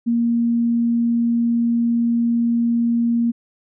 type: tone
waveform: sine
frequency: 234.4 Hz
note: A#3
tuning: 10 cents sharp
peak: -15 dBFS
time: 0.06-3.32 s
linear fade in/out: 20 ms
effects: none